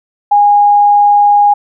sine tone, 821 Hz, G#5, 20 cents flat, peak -4 dBFS, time 0.31-1.54 s, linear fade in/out 10 ms, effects none

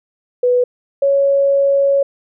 sine tone pair in turn, 493.9 / 555.8 Hz, B4 / C#5, 0 / +4 cents, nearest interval major second, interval 204 cents, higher second, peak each -10 dBFS, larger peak neither, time 0.43-0.64 / 1.02-2.03 s, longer second, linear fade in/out 5 ms, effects none

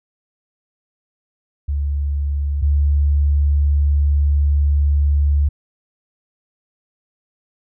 sine tone pair in turn, 71.5 / 72.16 Hz, D2 / D2, -46 / -30 cents, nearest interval unison, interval 16 cents, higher second, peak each -17 / -12 dBFS, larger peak second, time 1.68-2.62 / 2.62-5.49 s, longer second, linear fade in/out 10 ms, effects none

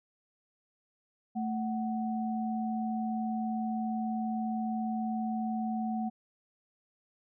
sine tone pair together, 221.3 / 744.4 Hz, A3 / F#5, +10 / +10 cents, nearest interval octave + major sixth, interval 2100 cents, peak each -31 / -36 dBFS, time 1.35-6.1 s, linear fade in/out 20 ms, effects none

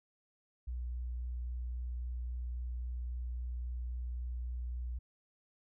sine tone with vibrato, 60.9 Hz, B1, 24 cents flat, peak -36 dBFS, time 0.67-4.99 s, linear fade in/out 10 ms, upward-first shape triangle, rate 3.7 Hz, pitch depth 10 cents each way, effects none

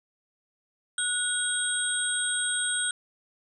sine tone cluster, 1465 / 3273 / 3790 / 8500 Hz, F#6 / G#7 / A#7 / C9, -18 / -26 / +28 / +26 cents, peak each -30 / -34 / -35 / -28 dBFS, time 0.98-2.91 s, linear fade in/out 2 ms, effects none

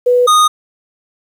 sine / square tone pair in turn, 492.7 / 1235.8 Hz, B4 / D#6, -4 / -12 cents, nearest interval octave + major third, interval 1592 cents, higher second, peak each -7 dBFS, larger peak neither, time 0.06-0.27 / 0.27-0.48 s, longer neither, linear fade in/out 10 ms, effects low-pass 12000 Hz 12 dB/octave + 7-bit

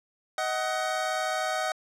25% pulse tone pair together, 629 / 748 Hz, D#5 / F#5, +19 / +19 cents, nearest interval minor third, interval 300 cents, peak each -26 dBFS, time 0.38-1.72 s, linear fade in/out 2 ms, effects low-pass 9000 Hz 12 dB/octave

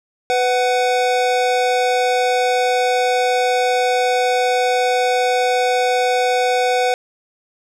square tone pair together, 498.6 / 744 Hz, B4 / F#5, +16 / +9 cents, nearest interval perfect fifth, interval 693 cents, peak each -18 dBFS, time 0.3-6.94 s, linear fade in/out 0 ms, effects low-pass 7000 Hz 12 dB/octave + 9-bit

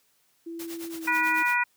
sine tone with pitch glide, 333.6 to 317.1 Hz, E4 to D#4, +21 to +33 cents, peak -34 dBFS, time 0.46-1.43 s, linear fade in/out 10 ms, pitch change -88 cents, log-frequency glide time 0.9-1.15 s
white noise with tremolo, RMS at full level -39 dBFS, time 0.59-1.56 s, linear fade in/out 5 ms, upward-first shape triangle, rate 9.1 Hz, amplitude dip 90%
harmonic tone, 486.4 Hz, B4, 26 cents flat, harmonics 2 / 3 / 4 / 5, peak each -27 / -27 / -27 / -27 dBFS, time 1.07-1.64 s, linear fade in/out 10 ms
effects white hiss -67 dBFS RMS until 1.76 s + high-pass 80 Hz 12 dB/octave

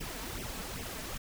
pink noise with flanger, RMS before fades -40 dBFS, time 0-1.18 s, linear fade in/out 10 ms, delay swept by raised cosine 0.34 to 4.64 ms, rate 2.5 Hz, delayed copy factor +0.75, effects none

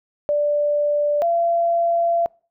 sine tone pair in turn, 587.3 / 680.8 Hz, D5 / F5, 0 / -44 cents, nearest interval minor third, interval 256 cents, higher second, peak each -16 dBFS, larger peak neither, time 0.29-1.22 / 1.22-2.26 s, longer second, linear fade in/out 0 ms, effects noise-tail reverb RT60 0.4 s tail -26 dB re dry

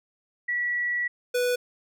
sine / square tone pair in turn, 1941 / 492.7 Hz, B6 / B4, -31 / -4 cents, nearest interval 2 octaves, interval 2373 cents, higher first, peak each -24 / -23 dBFS, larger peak second, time 0.48-1.08 / 1.34-1.56 s, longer first, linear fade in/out 10 ms, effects none

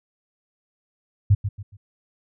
sine tone with echo, 100.7 Hz, G2, 47 cents sharp, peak -11 dBFS, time 1.3-1.35 s, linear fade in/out 10 ms, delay 140 ms, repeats 3, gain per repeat -10 dB, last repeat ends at 1.77 s, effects none

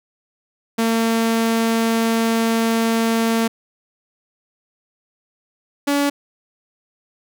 sawtooth tone pair in turn, 227.2 / 284.8 Hz, A#3 / C#4, -44 / +47 cents, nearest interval major third, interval 391 cents, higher second, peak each -12 dBFS, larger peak neither, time 0.78-3.48 / 5.87-6.1 s, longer first, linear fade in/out 10 ms, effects none

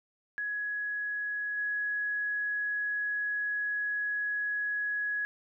sine tone with level steps, 1676 Hz, G#6, 15 cents sharp, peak -31 / -29 dBFS, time 0.38-5.25 s, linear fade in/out 0 ms, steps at 1.57 s, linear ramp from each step 10 ms, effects none

